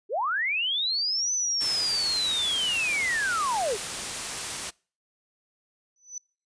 sine linear two-way sweep, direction up then down, 352.1 to 6100 to 352.1 Hz, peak -24 dBFS, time 0.09-3.78 s, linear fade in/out 50 ms, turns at 1.33 s
white noise, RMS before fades -32 dBFS, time 1.6-4.71 s, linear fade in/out 20 ms
sine tone with exponential growth, 5990 Hz, F#8, 20 cents sharp, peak -30 dBFS, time 5.96-6.18 s, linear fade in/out 2 ms, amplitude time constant 47 ms
effects noise-tail reverb RT60 0.4 s tail -26 dB re dry + resampled to 22050 Hz

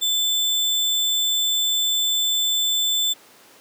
sine tone with sample-and-hold, 3520 Hz, A7, in tune, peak -18 dBFS, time 0.01-3.14 s, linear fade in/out 20 ms, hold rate 11025 Hz, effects pink hiss -49 dBFS RMS until 3.6 s + high-pass 300 Hz 12 dB/octave

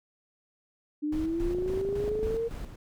sine linear sweep, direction up, 293.8 to 466.2 Hz, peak -27 dBFS, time 1.02-2.49 s, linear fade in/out 20 ms
brown noise with tremolo, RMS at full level -36 dBFS, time 1.12-2.76 s, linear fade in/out 5 ms, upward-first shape square, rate 3.6 Hz, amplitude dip 55%
click train, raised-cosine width 2 ms, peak -25 dBFS, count 23, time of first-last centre 1.51-2.343 s, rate 26.4 Hz
effects none

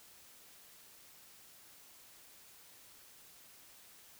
silence, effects white hiss -59 dBFS RMS until 4.19 s

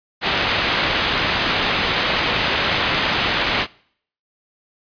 white low-pass noise, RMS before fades -20 dBFS, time 0.21-3.67 s, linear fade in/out 50 ms, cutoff 3700 Hz, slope 24 dB/octave, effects noise-tail reverb RT60 0.6 s tail -23 dB re dry + resampled to 11025 Hz

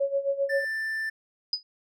sine tone with tremolo, 554.4 Hz, C#5, in tune, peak -21 dBFS, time 0-0.65 s, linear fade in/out 10 ms, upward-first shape sine, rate 7.6 Hz, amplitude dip 80%
triangle tone, 1773 Hz, A6, 13 cents sharp, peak -26 dBFS, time 0.49-1.1 s, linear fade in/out 10 ms
sine tone with exponential decay, 4978 Hz, D#8, in tune, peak -20 dBFS, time 1.53-1.63 s, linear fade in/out 2 ms, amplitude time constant 21 ms
effects none

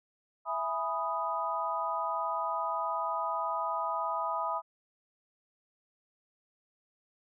sine chord, E major seventh, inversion none, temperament equal with one note detuned, 662.3 / 830.6 / 987.8 / 1244.5 Hz, E5 / G#5 / B5 / D#6, +8 / 0 / 0 / 0 cents, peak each -37 / -38 / -34 / -34 dBFS, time 0.45-4.62 s, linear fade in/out 50 ms, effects none

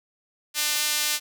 sawtooth tone with high-pass filter, 299.3 Hz, D4, 33 cents sharp, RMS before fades -25 dBFS, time 0.54-1.2 s, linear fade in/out 50 ms, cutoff 3200 Hz, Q 0.66, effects none

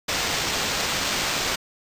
white noise with sample-and-hold, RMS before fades -25 dBFS, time 0.08-1.56 s, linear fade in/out 10 ms, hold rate 11025 Hz, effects resampled to 32000 Hz

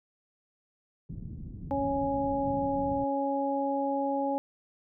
white low-pass noise, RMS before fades -40 dBFS, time 1.09-3.04 s, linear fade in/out 2 ms, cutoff 200 Hz, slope 24 dB/octave
harmonic tone, 277.2 Hz, C#4, in tune, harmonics 1 / 2 / 3, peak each -31 / -31 / -31 dBFS, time 1.71-4.38 s, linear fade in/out 0 ms
effects none

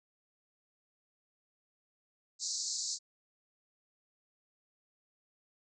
white band-pass noise, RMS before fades -37 dBFS, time 2.39-2.99 s, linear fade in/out 50 ms, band 4100 to 7600 Hz, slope 96 dB/octave, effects none

